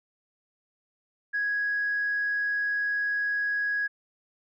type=tone; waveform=sine; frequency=1661.2 Hz; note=G#6; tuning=in tune; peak=-24 dBFS; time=1.33-3.88 s; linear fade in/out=20 ms; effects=tanh soft clip ceiling -20 dBFS